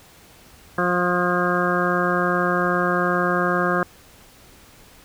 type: harmonic tone with a mistuned harmonic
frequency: 177.5 Hz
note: F3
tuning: 28 cents sharp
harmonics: 1 / 2 / 3 / 4 / 6 / 7 / 8 / 9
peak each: -25 / -25 / -26 / -28 / -27 / -25 / -29 / -26 dBFS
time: 0.78-3.83 s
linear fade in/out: 2 ms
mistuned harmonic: 9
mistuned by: +18 cents
effects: pink hiss -49 dBFS RMS until 5.04 s